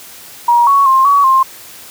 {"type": "tone with pitch steps", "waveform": "sine", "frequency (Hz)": [951, 1114, 1059, 1130, 1058], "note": ["A#5", "C#6", "C6", "C#6", "C6"], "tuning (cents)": [34, 8, 21, 33, 19], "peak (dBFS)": -6, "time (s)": [0.48, 1.43], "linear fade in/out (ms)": 5, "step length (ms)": 190, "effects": ["white hiss -35 dBFS RMS until 1.9 s", "high-pass 60 Hz 12 dB/octave"]}